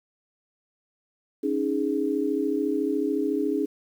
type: chord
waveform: sine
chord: C# suspended second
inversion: none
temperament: equal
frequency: 277.2 / 311.1 / 415.3 Hz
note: C#4 / D#4 / G#4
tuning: 0 / 0 / 0 cents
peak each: -27 dBFS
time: 1.43-3.66 s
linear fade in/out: 10 ms
effects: 9-bit